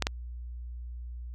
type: clicks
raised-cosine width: 0.2 ms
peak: -9 dBFS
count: 2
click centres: 0.023 / 0.069 s
effects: added 60 Hz sine -37 dBFS peak until 1.34 s